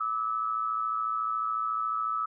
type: tone pair together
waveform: sine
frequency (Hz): 1181 / 1295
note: D6 / E6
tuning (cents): +9 / -31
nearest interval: major second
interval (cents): 160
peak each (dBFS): -34 / -28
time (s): 0-2.26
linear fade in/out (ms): 10
effects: none